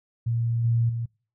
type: tone with level steps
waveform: sine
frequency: 116.54 Hz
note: A#2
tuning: in tune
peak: -22 / -19 / -26 dBFS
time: 0.26-1.06 s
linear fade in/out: 10 ms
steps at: 0.64 / 0.89 s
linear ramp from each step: 5 ms
effects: noise-tail reverb RT60 0.4 s tail -26 dB re dry